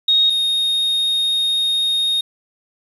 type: tone pair in turn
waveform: sine / triangle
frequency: 3736 / 3712 Hz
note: A#7 / A#7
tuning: +3 / -8 cents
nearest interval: unison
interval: 11 cents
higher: first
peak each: -11 / -14 dBFS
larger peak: first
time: 0.08-0.3 / 0.3-2.21 s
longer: second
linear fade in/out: 5 ms
effects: resampled to 32000 Hz + 7-bit